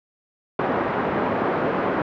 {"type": "band-pass noise", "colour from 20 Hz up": "pink", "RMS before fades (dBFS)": -23, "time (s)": [0.59, 2.02], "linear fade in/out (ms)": 2, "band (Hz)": [250, 1200], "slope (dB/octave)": 12, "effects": ["low-pass 3000 Hz 12 dB/octave"]}